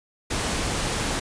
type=noise; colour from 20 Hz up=pink; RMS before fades=-26 dBFS; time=0.3-1.2 s; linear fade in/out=10 ms; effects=resampled to 22050 Hz